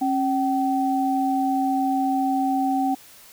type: tone pair together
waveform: sine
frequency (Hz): 271.4 / 766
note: C#4 / G5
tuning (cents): -36 / -40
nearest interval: octave + tritone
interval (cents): 1796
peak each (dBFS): -22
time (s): 0.01-2.95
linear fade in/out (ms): 10
effects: white hiss -48 dBFS RMS until 3.32 s